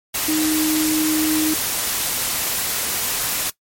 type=tone in noise; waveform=sine; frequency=311.1 Hz; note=D#4; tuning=in tune; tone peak=-17 dBFS; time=0.28-1.54 s; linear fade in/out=5 ms; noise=white; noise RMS=-22 dBFS; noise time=0.14-3.5 s; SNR=+2 dB; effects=noise-tail reverb RT60 0.1 s tail -18 dB re dry + MP3 64 kbps